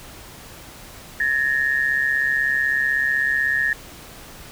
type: tone pair together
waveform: sine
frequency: 1703.9 / 1840 Hz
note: G#6 / A#6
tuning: +44 / -23 cents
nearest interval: minor second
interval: 133 cents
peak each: -21 / -20 dBFS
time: 1.2-3.73 s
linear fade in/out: 2 ms
effects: pink hiss -41 dBFS RMS until 4.51 s